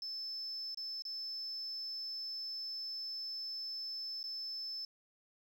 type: tone with dropouts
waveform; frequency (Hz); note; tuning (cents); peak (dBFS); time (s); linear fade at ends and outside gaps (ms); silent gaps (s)
sine; 5260; E8; -5; -38; 0.02-4.85; 2; 0.746-0.773 / 1.022-1.051 / 4.23-4.239
effects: tanh soft clip ceiling -36 dBFS + 11-bit